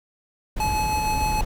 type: noise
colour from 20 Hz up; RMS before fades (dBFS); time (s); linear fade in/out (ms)
brown; -27; 0.56-1.45; 10
type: tone with tremolo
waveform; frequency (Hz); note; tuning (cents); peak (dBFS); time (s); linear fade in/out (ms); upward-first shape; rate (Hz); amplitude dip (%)
square; 856; A5; -48; -22; 0.6-1.41; 2; sine; 6.5; 25
effects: none